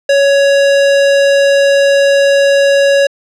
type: tone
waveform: square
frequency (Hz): 558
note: C#5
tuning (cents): +11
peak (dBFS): -7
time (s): 0.09-3.07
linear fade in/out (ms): 5
effects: low-pass 6000 Hz 12 dB/octave